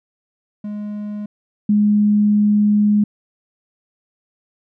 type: tone pair in turn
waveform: triangle / sine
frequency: 208.3 / 208.3 Hz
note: G#3 / G#3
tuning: +5 / +5 cents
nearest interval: unison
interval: 0 cents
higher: neither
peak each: -22 / -11 dBFS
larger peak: second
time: 0.64-1.26 / 1.69-3.04 s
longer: second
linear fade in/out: 5 ms
effects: none